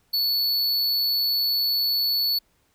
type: tone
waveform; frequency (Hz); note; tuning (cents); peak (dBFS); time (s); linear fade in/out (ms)
square; 4435; C#8; 0; -21; 0.13-2.39; 10
effects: pink hiss -66 dBFS RMS until 2.74 s